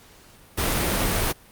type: noise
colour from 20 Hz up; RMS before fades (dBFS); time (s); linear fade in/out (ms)
pink; -23; 0.57-1.33; 20
effects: pink hiss -51 dBFS RMS until 1.51 s + Opus 48 kbps